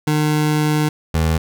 25% pulse tone pair in turn, 151.7 / 80.15 Hz, D#3 / E2, -44 / -48 cents, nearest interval major seventh, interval 1104 cents, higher first, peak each -11 dBFS, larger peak neither, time 0.07-0.89 / 1.14-1.38 s, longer first, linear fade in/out 5 ms, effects none

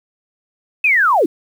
sine linear sweep, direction down, 2600 to 266.3 Hz, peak -10 dBFS, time 0.84-1.26 s, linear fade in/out 5 ms, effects 7-bit

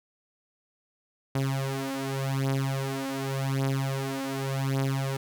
sawtooth beating tone pair, 134.9 / 135.77 Hz, C#3 / C#3, -47 / -36 cents, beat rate 0.87 Hz, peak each -26 dBFS, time 1.35-5.17 s, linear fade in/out 5 ms, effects none

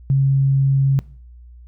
sine tone, 136.4 Hz, C#3, 28 cents flat, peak -12 dBFS, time 0.1-0.99 s, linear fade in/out 0 ms, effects noise-tail reverb RT60 0.5 s tail -21 dB re dry + added 60 Hz sine -39 dBFS peak until 1.67 s

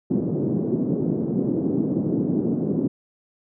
white band-pass noise, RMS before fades -23 dBFS, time 0.1-2.88 s, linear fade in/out 10 ms, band 150 to 340 Hz, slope 24 dB/octave, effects none

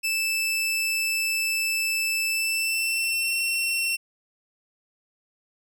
sawtooth tone with pitch glide, 2637 to 2713 Hz, E7 to E7, 0 to +49 cents, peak -20 dBFS, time 0.03-3.97 s, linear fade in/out 20 ms, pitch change +49 cents, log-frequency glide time 2.28-3.36 s, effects none

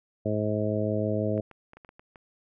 harmonic tone, 106.2 Hz, G#2, 39 cents sharp, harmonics 1 / 2 / 3 / 4 / 5 / 6, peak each -30 / -31 / -33 / -33 / -32 / -32 dBFS, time 0.25-1.41 s, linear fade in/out 10 ms
clicks, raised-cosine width 0.5 ms, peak -33 dBFS, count 8, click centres 1.378 / 1.513 / 1.734 / 1.77 / 1.848 / 1.891 / 1.995 / 2.158 s
effects none

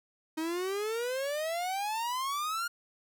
45% pulse exponential sweep, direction up, 311.1 to 1429 Hz, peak -31 dBFS, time 0.37-2.68 s, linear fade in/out 10 ms, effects none

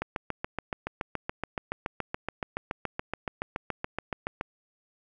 click train, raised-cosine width 0.5 ms, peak -15 dBFS, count 32, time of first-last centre 0.02-4.411 s, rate 7.06 Hz, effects none

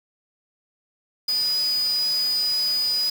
sine tone in noise, 4951 Hz, D#8, 9 cents flat, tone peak -20 dBFS, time 1.28-3.1 s, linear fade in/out 5 ms, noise white, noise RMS -36 dBFS, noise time 1.28-3.1 s, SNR +13 dB, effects none

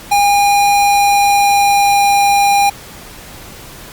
square tone with pitch glide, 811 to 805.4 Hz, G#5 to G5, -41 to +47 cents, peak -9 dBFS, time 0.11-2.7 s, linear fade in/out 10 ms, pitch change -12 cents, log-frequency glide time 0.51-2.13 s, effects pink hiss -34 dBFS RMS until 3.92 s + Opus 48 kbps

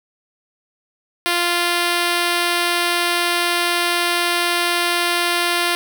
5% pulse tone, 348 Hz, F4, 6 cents flat, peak -5 dBFS, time 1.26-5.75 s, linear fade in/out 0 ms, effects none

